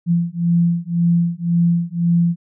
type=beating tone pair; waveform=sine; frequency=170 / 171.9 Hz; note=F3 / F3; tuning=-46 / -27 cents; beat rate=1.9 Hz; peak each=-17 dBFS; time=0.06-2.36 s; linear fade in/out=50 ms; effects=none